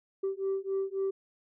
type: beating tone pair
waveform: sine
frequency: 386.2 / 389.9 Hz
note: G4 / G4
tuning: -26 / -9 cents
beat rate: 3.7 Hz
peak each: -31 dBFS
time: 0.23-1.11 s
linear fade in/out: 10 ms
effects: tanh soft clip ceiling -25 dBFS